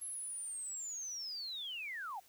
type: linear sweep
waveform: sine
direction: down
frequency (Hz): 11175 to 708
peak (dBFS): -40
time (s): 0.01-2.2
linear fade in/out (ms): 10
effects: white hiss -65 dBFS RMS until 2.28 s